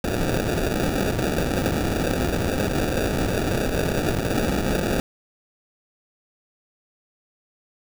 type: noise with sample-and-hold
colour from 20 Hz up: white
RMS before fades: -23 dBFS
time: 0.04-5 s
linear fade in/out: 2 ms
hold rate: 1050 Hz
effects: none